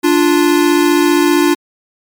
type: tone pair together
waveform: square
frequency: 294 / 349.2 Hz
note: D4 / F4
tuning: +2 / 0 cents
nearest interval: minor third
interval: 298 cents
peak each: -12 dBFS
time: 0.03-1.55 s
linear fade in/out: 20 ms
effects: MP3 96 kbps